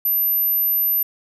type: tone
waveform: sine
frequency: 12150 Hz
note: F#9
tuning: 45 cents sharp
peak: -16 dBFS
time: 0.05-1.03 s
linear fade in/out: 5 ms
effects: none